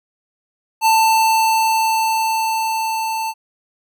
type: tone with level ramp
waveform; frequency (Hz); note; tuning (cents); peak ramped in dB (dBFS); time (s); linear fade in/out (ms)
square; 889; A5; +18; -11 to -21; 0.81-3.34; 50
effects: none